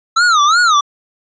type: tone with vibrato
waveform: square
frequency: 1297 Hz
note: E6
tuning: 28 cents flat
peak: -9 dBFS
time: 0.16-0.81 s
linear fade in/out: 10 ms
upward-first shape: sine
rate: 2.8 Hz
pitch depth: 200 cents each way
effects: resampled to 16000 Hz